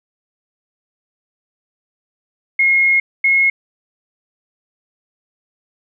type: tone pair in turn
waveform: sine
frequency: 2154 / 2166 Hz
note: C7 / C#7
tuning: +50 / -41 cents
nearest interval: unison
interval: 9 cents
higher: second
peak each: -10 dBFS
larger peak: neither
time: 2.59-3 / 3.24-3.5 s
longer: first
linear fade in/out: 5 ms
effects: none